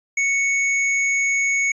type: tone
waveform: square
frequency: 2217 Hz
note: C#7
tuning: in tune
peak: -18 dBFS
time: 0.17-1.72 s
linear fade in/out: 5 ms
effects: resampled to 22050 Hz